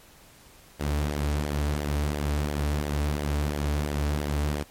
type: tone with flanger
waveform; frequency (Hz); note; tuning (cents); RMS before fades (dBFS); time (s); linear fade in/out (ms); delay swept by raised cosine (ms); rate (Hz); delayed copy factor
sawtooth; 73.42; D2; 0; -27; 0.79-4.64; 20; 0.74 to 5.84; 2.9; -0.5
effects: pink hiss -53 dBFS RMS until 4.7 s + MP3 64 kbps